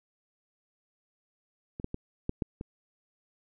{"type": "clicks", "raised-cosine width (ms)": 3, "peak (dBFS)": [-25, -19, -21, -16, -16, -24], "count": 6, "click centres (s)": [1.799, 1.844, 1.944, 2.294, 2.422, 2.611], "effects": []}